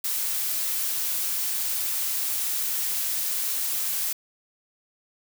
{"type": "noise", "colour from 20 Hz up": "blue", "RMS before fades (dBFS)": -27, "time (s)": [0.04, 4.13], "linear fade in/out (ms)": 5, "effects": []}